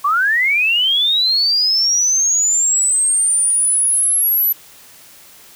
sine linear sweep, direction up, 1098 to 12000 Hz, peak -12 dBFS, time 0.04-4.53 s, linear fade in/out 10 ms, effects white hiss -43 dBFS RMS until 5.55 s

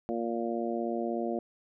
harmonic tone, 116.54 Hz, A#2, in tune, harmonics 2 / 3 / 4 / 5 / 6, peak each -34 / -34 / -38 / -37 / -37 dBFS, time 0.09-1.39 s, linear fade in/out 0 ms, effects none

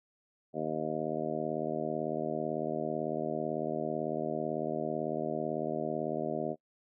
harmonic tone, 78 Hz, D#2, 5 cents sharp, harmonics 2 / 3 / 4 / 5 / 6 / 7 / 8 / 9, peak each -42 / -39 / -40 / -38 / -43 / -40 / -37 / -41 dBFS, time 0.53-6.56 s, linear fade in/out 50 ms, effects noise-tail reverb RT60 0.1 s tail -24 dB re dry

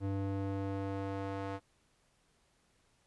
square tone with band-pass filter sweep, 98 Hz, G2, in tune, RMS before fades -37 dBFS, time 0-1.6 s, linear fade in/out 50 ms, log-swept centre 240 to 760 Hz, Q 0.73, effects pink hiss -72 dBFS RMS until 3.06 s + resampled to 24000 Hz

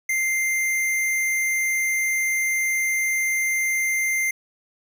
square tone, 2093 Hz, C7, in tune, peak -21 dBFS, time 0.09-4.31 s, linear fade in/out 5 ms, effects none

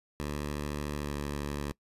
10% pulse tone with pitch glide, 73.42 to 72.16 Hz, D2 to D2, 0 to -30 cents, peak -25 dBFS, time 0.2-1.72 s, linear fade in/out 0 ms, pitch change -30 cents, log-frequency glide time 0.98-1.13 s, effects noise-tail reverb RT60 0.1 s tail -22 dB re dry + resampled to 32000 Hz

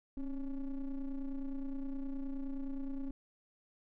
triangle ring-modulated tone, 142.8 Hz, D3, 48 cents flat, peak -31 dBFS, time 0.17-3.11 s, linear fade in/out 5 ms, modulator 128 Hz, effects none

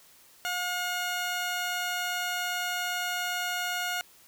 15% pulse tone pair together, 717.5 / 1435 Hz, F5 / F6, +47 / +47 cents, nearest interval octave, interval 1200 cents, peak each -25 / -30 dBFS, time 0.45-4.01 s, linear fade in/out 0 ms, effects white hiss -57 dBFS RMS until 4.27 s

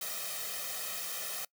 white noise with comb filter, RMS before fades -38 dBFS, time 0.01-1.45 s, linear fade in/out 5 ms, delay 1.6 ms, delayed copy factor +0.95, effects noise-tail reverb RT60 0.1 s tail -24 dB re dry + high-pass 200 Hz 12 dB/octave

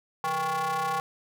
square ring-modulated tone, 155.56 Hz, D#3, in tune, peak -24 dBFS, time 0.24-1 s, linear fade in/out 0 ms, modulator 950 Hz, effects none

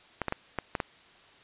clicks, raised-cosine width 0.5 ms, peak -14 dBFS, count 6, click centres 0.217 / 0.283 / 0.324 / 0.587 / 0.752 / 0.802 s, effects white hiss -56 dBFS RMS until 1.43 s + resampled to 8000 Hz

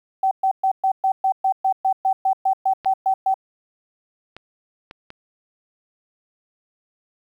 sine tone bursts, 767 Hz, G5, 38 cents flat, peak -15 dBFS, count 16, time 0.23-3.342 s, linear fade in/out 5 ms, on 82 ms, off 120 ms
clicks, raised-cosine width 0.3 ms, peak -22 dBFS, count 4, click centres 2.847 / 4.366 / 4.911 / 5.104 s
effects 9-bit

